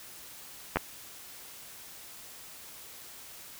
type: clicks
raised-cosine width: 0.5 ms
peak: -11 dBFS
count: 2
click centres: 0.759 / 0.77 s
effects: white hiss -48 dBFS RMS until 3.59 s